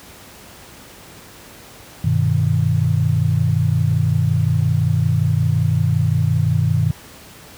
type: chord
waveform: sine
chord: G augmented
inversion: none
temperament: equal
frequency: 98 / 123.47 / 155.56 Hz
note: G2 / B2 / D#3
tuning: 0 / 0 / 0 cents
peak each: -18 dBFS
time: 2.04-6.91 s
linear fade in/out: 5 ms
effects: pink hiss -41 dBFS RMS until 7.57 s + high-pass 60 Hz 12 dB/octave